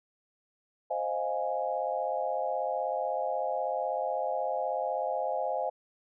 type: chord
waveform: sine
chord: F minor seventh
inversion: second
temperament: equal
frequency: 523.3 / 622.3 / 698.5 / 830.6 Hz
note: C5 / Eb5 / F5 / Ab5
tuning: 0 / 0 / 0 / 0 cents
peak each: -34 dBFS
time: 0.9-5.7 s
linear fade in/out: 10 ms
effects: none